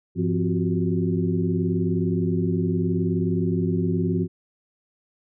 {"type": "tone cluster", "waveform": "sine", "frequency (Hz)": [100.5, 172, 259.2, 357.2, 376.4], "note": ["G2", "F3", "C4", "F4", "F#4"], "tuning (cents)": [44, -26, -16, 39, 30], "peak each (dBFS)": [-27, -23, -28, -29, -30], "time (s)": [0.15, 4.28], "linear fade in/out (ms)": 50, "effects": []}